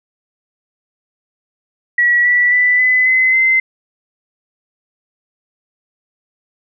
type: tone with pitch steps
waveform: sine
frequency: 1929 / 1955.9 / 1983.2 / 2011 / 2039 / 2067 Hz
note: B6 / B6 / B6 / B6 / C7 / C7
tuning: -41 / -17 / +7 / +31 / -45 / -22 cents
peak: -9 dBFS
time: 1.98-3.6 s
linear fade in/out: 5 ms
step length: 270 ms
effects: none